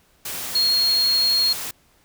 sine tone in noise, 4278 Hz, C8, 38 cents sharp, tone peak -16 dBFS, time 0.55-1.53 s, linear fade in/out 5 ms, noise white, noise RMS -30 dBFS, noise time 0.25-1.71 s, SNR +11 dB, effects pink hiss -59 dBFS RMS until 2.04 s

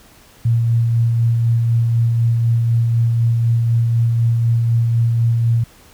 sine tone with tremolo, 116.3 Hz, A#2, 4 cents flat, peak -11 dBFS, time 0.45-5.64 s, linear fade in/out 5 ms, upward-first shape sine, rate 4 Hz, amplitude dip 25%, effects pink hiss -47 dBFS RMS until 5.93 s

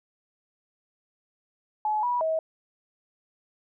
sine tone with pitch steps, 853 / 974 / 640 Hz, G#5 / B5 / D#5, +46 / -24 / +49 cents, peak -23 dBFS, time 1.85-2.39 s, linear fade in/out 2 ms, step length 180 ms, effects none

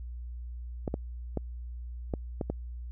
clicks, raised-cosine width 2 ms, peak -17 dBFS, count 6, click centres 0.878 / 0.941 / 1.373 / 2.138 / 2.412 / 2.5 s, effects added 60 Hz sine -37 dBFS peak until 2.91 s

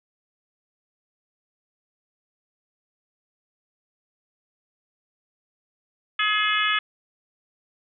harmonic tone, 423.4 Hz, G#4, 33 cents sharp, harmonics 3 / 4 / 5 / 6 / 7 / 8, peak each -25 / -26 / -27 / -28 / -28 / -29 dBFS, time 6.19-6.79 s, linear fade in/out 5 ms, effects none

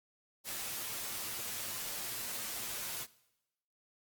white noise with comb filter, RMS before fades -40 dBFS, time 0.44-3.07 s, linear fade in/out 50 ms, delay 8.7 ms, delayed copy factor +0.6, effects noise-tail reverb RT60 0.9 s tail -20 dB re dry + Opus 48 kbps

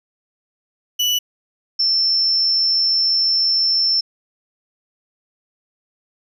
35% pulse / sine tone pair in turn, 2960 / 5357 Hz, F#7 / E8, 0 / +27 cents, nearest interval minor seventh, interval 1027 cents, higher second, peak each -14 dBFS, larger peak neither, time 0.99-1.19 / 1.79-4.01 s, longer second, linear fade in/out 10 ms, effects none

